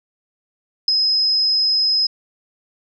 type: tone with ADSR envelope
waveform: sine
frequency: 5090 Hz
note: D#8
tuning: 39 cents sharp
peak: -9 dBFS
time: 0.88-2.07 s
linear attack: 4 ms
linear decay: 7 ms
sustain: -5 dB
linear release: 7 ms
effects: none